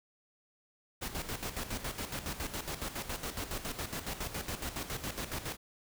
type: noise with tremolo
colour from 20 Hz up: pink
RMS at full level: -37 dBFS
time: 1.01-5.57 s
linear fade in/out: 20 ms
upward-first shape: square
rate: 7.2 Hz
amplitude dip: 65%
effects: none